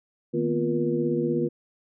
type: tone cluster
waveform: sine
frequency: 154.8 / 235.2 / 251.5 / 350.4 / 476.1 Hz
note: D#3 / A#3 / B3 / F4 / A#4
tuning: -9 / +16 / +32 / +6 / +37 cents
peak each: -30 / -29 / -31 / -26 / -29 dBFS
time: 0.33-1.49 s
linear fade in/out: 20 ms
effects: none